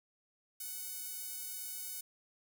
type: tone with high-pass filter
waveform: sawtooth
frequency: 743 Hz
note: F#5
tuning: 7 cents sharp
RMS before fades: -43 dBFS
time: 0.6-2.01 s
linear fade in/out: 5 ms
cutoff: 9500 Hz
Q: 0.52
effects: none